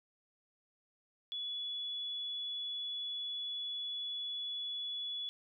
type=tone; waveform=sine; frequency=3411 Hz; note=G#7; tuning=46 cents sharp; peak=-37 dBFS; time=1.32-5.29 s; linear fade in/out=0 ms; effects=none